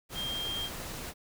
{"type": "tone in noise", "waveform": "sine", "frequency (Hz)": 3200, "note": "G7", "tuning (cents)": 35, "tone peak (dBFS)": -33, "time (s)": [0.14, 0.7], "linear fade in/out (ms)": 50, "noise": "pink", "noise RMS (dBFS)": -40, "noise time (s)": [0.09, 1.14], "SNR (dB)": 4, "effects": []}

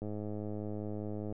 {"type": "click train", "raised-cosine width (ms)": 2, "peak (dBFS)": -27, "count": 138, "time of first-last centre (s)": [0.02, 1.325], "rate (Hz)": 105, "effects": []}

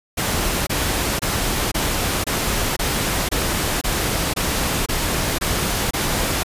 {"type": "noise bursts", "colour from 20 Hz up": "pink", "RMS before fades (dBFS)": -21, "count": 12, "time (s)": [0.17, 6.434], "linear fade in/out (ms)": 10, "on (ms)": 500, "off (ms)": 24, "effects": ["resampled to 32000 Hz"]}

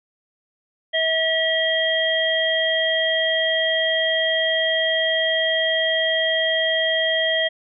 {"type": "harmonic tone", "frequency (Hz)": 645, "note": "E5", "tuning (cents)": -38, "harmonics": [1, 3, 5], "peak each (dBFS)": [-22, -22, -22], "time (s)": [0.93, 7.49], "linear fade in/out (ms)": 20, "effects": []}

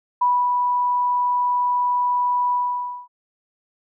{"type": "tone with ADSR envelope", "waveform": "sine", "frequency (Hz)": 983, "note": "B5", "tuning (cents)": -8, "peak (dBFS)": -14, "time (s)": [0.21, 3.08], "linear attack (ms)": 9, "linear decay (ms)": 260, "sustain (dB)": -3, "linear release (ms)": 550, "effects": []}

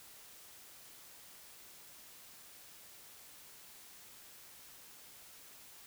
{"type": "silence", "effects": ["white hiss -56 dBFS RMS until 5.86 s"]}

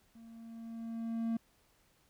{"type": "tone with level ramp", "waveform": "triangle", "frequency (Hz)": 228.2, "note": "A#3", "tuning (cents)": -37, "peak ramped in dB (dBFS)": [-50, -28], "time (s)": [0.15, 1.37], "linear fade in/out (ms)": 5, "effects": ["pink hiss -70 dBFS RMS until 2.09 s"]}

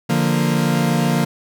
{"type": "chord", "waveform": "40% pulse", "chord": "Bb major", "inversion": "first", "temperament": "equal", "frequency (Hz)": [146.83, 174.61, 233.1], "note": ["D3", "F3", "Bb3"], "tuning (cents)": [0, 0, 0], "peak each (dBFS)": -19, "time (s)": [0.09, 1.25], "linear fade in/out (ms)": 10, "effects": []}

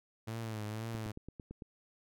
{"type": "tone with vibrato", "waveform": "sawtooth", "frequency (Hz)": 110, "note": "A2", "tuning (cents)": 0, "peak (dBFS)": -34, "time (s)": [0.27, 1.12], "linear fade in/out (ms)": 10, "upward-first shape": "triangle", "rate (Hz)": 2, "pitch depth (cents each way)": 83}
{"type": "click train", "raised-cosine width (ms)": 3, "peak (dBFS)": -32, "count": 7, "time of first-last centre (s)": [0.95, 1.622], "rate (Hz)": 8.93}
{"effects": []}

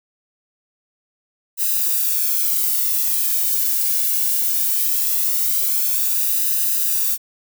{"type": "noise with flanger", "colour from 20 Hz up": "violet", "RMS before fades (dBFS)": -19, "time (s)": [1.57, 7.18], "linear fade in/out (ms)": 50, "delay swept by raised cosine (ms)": [0.9, 1.58], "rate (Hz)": 0.2, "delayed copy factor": -0.65, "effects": []}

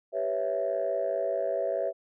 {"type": "chord", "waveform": "sine", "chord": "C# half-diminished seventh", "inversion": "second", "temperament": "equal", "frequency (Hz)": [392, 493.9, 554.4, 659.3], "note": ["G4", "B4", "C#5", "E5"], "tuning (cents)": [0, 0, 0, 0], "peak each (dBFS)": [-35, -33, -30, -29], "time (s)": [0.12, 1.93], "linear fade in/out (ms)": 50, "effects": ["tanh soft clip ceiling -19 dBFS"]}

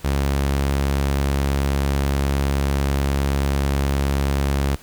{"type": "tone", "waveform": "sawtooth", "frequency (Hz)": 69.4, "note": "C#2", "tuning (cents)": 3, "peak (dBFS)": -14, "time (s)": [0.04, 4.76], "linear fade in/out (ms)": 10, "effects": ["pink hiss -45 dBFS RMS until 4.82 s"]}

